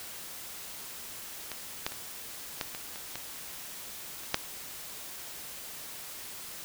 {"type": "clicks", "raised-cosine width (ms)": 0.2, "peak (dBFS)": [-19, -12, -24, -13, -21, -23, -19, -28, -7], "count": 9, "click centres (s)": [1.517, 1.865, 1.921, 2.612, 2.749, 2.959, 3.156, 4.235, 4.344], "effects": ["white hiss -43 dBFS RMS until 6.64 s"]}